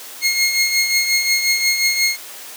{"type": "tone with tremolo", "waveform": "20% pulse", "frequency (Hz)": 2152, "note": "C7", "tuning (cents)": 48, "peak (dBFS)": -7, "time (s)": [0.21, 2.17], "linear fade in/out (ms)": 50, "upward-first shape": "triangle", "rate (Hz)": 5.6, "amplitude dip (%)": 60, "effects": ["white hiss -35 dBFS RMS until 2.56 s", "high-pass 300 Hz 12 dB/octave"]}